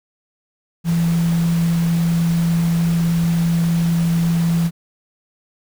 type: tone in noise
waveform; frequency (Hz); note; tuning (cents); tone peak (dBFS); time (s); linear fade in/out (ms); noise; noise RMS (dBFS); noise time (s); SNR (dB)
sine; 168; E3; +33; -14; 0.84-4.71; 50; pink; -32; 0.84-4.71; +15
effects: none